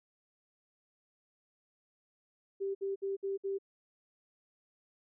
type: tone bursts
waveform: sine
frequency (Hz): 392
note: G4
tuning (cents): 0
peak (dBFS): -32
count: 5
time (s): 2.6-3.586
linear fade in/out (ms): 20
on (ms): 150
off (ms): 59
effects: none